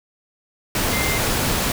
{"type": "tone in noise", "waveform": "sine", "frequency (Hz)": 2093, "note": "C7", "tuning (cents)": 0, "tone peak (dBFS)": -25, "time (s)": [0.93, 1.18], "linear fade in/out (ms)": 2, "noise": "pink", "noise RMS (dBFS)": -21, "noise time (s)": [0.75, 1.72], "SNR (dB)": -7, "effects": []}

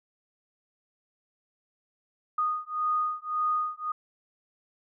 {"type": "beating tone pair", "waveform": "sine", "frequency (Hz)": [1235, 1236.8], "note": ["D#6", "D#6"], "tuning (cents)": [-13, -11], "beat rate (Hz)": 1.8, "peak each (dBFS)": -29, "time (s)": [2.38, 3.92], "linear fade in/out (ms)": 5, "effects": []}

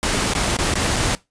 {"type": "noise with dropouts", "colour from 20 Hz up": "pink", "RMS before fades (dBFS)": -20, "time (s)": [0.03, 1.15], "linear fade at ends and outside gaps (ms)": 0, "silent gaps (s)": [[0.336, 0.351], [0.567, 0.588], [0.739, 0.755], [0.96, 0.964]], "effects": ["noise-tail reverb RT60 0.2 s tail -20 dB re dry", "resampled to 22050 Hz"]}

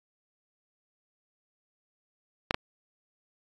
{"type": "clicks", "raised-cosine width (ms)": 0.3, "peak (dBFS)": [-7, -10], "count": 2, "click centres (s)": [2.509, 2.544], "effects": ["AAC 48 kbps"]}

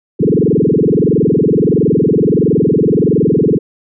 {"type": "tone with frequency modulation", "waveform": "sine", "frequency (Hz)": 300.7, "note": "D4", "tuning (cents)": 41, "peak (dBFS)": -8, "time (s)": [0.19, 3.59], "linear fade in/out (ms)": 20, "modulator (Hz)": 21.5, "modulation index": 7.6, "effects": []}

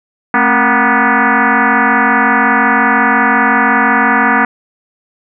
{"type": "tone with frequency modulation", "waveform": "sine", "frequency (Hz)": 266.8, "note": "C4", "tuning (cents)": 34, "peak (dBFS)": -7, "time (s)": [0.34, 4.45], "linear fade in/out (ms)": 2, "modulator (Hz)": 244, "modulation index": 7, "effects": []}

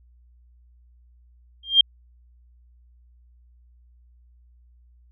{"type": "tone with exponential growth", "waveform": "sine", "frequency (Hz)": 3197, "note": "G7", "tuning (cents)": 33, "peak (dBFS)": -7, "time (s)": [1.63, 1.81], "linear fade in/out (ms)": 5, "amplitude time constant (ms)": 39, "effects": ["added 60 Hz sine -52 dBFS peak until 5.11 s"]}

